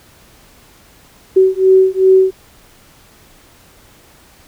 sine beating tone pair, 377.1 / 379.7 Hz, F#4 / F#4, +33 / +45 cents, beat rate 2.6 Hz, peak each -10 dBFS, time 1.36-2.31 s, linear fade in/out 10 ms, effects pink hiss -46 dBFS RMS until 4.47 s

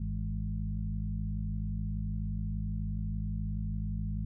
harmonic tone with a mistuned harmonic, 51.8 Hz, G#1, 4 cents flat, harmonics 1 / 2 / 3 / 4, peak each -34 / -37 / -39 / -40 dBFS, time 0-4.25 s, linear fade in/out 5 ms, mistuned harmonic 3, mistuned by +55 cents, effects none

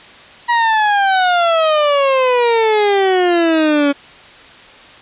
30% pulse exponential sweep, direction down, 963 to 280 Hz, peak -8 dBFS, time 0.48-3.93 s, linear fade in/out 20 ms, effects white hiss -39 dBFS RMS until 5.01 s + resampled to 8000 Hz

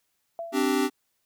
sine tone with exponential decay, 672 Hz, E5, 33 cents sharp, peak -29 dBFS, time 0.39-0.9 s, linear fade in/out 1 ms, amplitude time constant 110 ms
square chord, C suspended second, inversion none, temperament equal with one note detuned, 261.6 / 293.7 / 388.6 Hz, C4 / D4 / G4, 0 / 0 / -15 cents, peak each -27 dBFS, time 0.52-0.9 s, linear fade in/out 50 ms
effects white hiss -74 dBFS RMS until 1.25 s

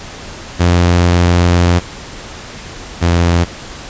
sawtooth tone pair in turn, 87.5 / 85.95 Hz, F2 / F2, +4 / -27 cents, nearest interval unison, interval 31 cents, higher first, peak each -4 / -5 dBFS, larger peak first, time 0.59-1.8 / 3.01-3.45 s, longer first, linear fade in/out 20 ms, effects pink hiss -30 dBFS RMS until 3.89 s + resampled to 16000 Hz

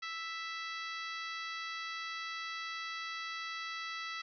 harmonic tone, 659.3 Hz, E5, in tune, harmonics 2 / 3 / 4 / 5 / 6 / 7 / 8 / 9, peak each -43 / -43 / -48 / -49 / -49 / -51 / -56 / -58 dBFS, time 0.02-4.22 s, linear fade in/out 10 ms, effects none

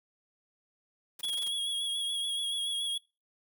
white noise bursts, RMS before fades -45 dBFS, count 7, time 1.19-1.483 s, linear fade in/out 5 ms, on 23 ms, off 22 ms
square tone with vibrato, 3322 Hz, G#7, in tune, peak -31 dBFS, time 1.23-2.98 s, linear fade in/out 5 ms, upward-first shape sine, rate 7 Hz, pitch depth 33 cents each way
effects noise-tail reverb RT60 0.3 s tail -25 dB re dry

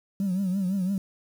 sine tone with vibrato, 189.7 Hz, F#3, 43 cents sharp, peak -22 dBFS, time 0.2-0.98 s, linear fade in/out 2 ms, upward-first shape triangle, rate 5.9 Hz, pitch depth 120 cents each way, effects tanh soft clip ceiling -20 dBFS + 8-bit

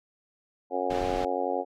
harmonic tone, 91.1 Hz, F#2, 26 cents flat, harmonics 3 / 4 / 5 / 6 / 7 / 8 / 9, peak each -36 / -35 / -33 / -32 / -38 / -32 / -34 dBFS, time 0.7-1.65 s, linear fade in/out 50 ms
pink low-pass noise, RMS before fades -36 dBFS, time 0.9-1.25 s, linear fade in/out 5 ms, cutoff 3900 Hz, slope 12 dB/octave
effects none

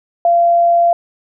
sine tone, 687 Hz, F5, 29 cents flat, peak -8 dBFS, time 0.25-0.93 s, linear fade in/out 2 ms, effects none

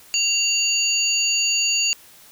sine tone cluster, 2771 / 4600 / 6800 Hz, F7 / D8 / G#8, -14 / -37 / +40 cents, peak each -22 dBFS, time 0.14-1.93 s, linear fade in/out 0 ms, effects white hiss -48 dBFS RMS until 2.31 s

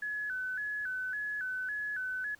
sine tone with vibrato, 1600 Hz, G6, 35 cents sharp, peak -33 dBFS, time 0.02-2.35 s, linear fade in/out 5 ms, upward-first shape square, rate 1.8 Hz, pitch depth 100 cents each way, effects pink hiss -63 dBFS RMS until 2.39 s

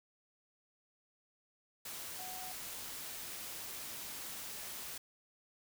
sine tone in noise, 740 Hz, F#5, in tune, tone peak -48 dBFS, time 2.19-2.52 s, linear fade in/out 5 ms, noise white, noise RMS -45 dBFS, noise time 1.85-4.98 s, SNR -6 dB, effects none

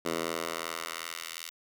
10% pulse tone with high-pass filter sweep, 82.7 Hz, E2, 6 cents sharp, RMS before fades -36 dBFS, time 0.05-1.5 s, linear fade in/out 5 ms, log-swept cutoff 320 to 3000 Hz, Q 0.76, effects none

